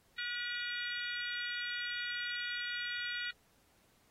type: harmonic tone with a mistuned harmonic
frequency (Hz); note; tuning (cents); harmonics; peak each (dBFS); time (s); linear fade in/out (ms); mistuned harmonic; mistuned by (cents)
483.1; B4; -38; 3 / 4 / 5 / 6 / 7 / 8 / 9; -40 / -42 / -44 / -46 / -47 / -48 / -49; 0.18-3.31; 5; 8; -40
effects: pink hiss -70 dBFS RMS until 4.1 s + AAC 48 kbps